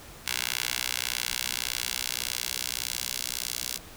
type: tone with high-pass filter sweep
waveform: 10% pulse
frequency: 61.74 Hz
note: B1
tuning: in tune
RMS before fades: -32 dBFS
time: 0.26-3.78 s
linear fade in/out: 10 ms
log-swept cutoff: 2400 to 4600 Hz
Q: 0.83
effects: pink hiss -47 dBFS RMS until 3.96 s